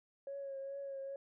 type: tone with vibrato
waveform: sine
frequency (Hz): 550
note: C#5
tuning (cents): -14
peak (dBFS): -40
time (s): 0.27-1.16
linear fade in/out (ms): 2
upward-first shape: triangle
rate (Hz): 2.4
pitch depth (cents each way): 32
effects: tanh soft clip ceiling -36 dBFS